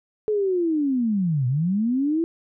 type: linear two-way sweep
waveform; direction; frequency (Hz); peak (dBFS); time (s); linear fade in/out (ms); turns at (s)
sine; down then up; 433.8 to 120 to 338.4; -19; 0.28-2.24; 0; 1.47
effects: none